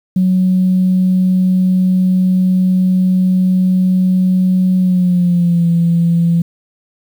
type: tone with pitch glide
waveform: sine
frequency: 184.9 to 169.55 Hz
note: F#3 to E3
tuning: -1 to +49 cents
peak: -8 dBFS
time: 0.16-6.42 s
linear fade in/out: 5 ms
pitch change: -150 cents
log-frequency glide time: 4.78-5.67 s
effects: tanh soft clip ceiling -4 dBFS + 7-bit